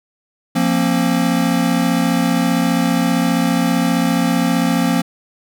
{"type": "chord", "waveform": "square", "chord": "F suspended fourth", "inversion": "none", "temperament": "equal with one note detuned", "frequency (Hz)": [174.61, 233.1, 268.2], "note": ["F3", "Bb3", "C4"], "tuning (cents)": [0, 0, 43], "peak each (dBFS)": -19, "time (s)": [0.55, 5.02], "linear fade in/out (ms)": 10, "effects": []}